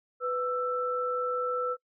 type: tone pair together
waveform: sine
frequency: 497.4 / 1328 Hz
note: B4 / E6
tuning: +12 / +12 cents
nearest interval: octave + perfect fourth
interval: 1700 cents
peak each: -30 / -30 dBFS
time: 0.2-1.77 s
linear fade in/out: 50 ms
effects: noise-tail reverb RT60 0.1 s tail -25 dB re dry